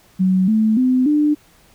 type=tone with pitch steps; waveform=sine; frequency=186.8 / 218.3 / 255.2 / 298.2 Hz; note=F#3 / A3 / C4 / D4; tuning=+17 / -13 / -43 / +27 cents; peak=-12 dBFS; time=0.19-1.35 s; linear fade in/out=20 ms; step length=290 ms; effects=pink hiss -52 dBFS RMS until 1.74 s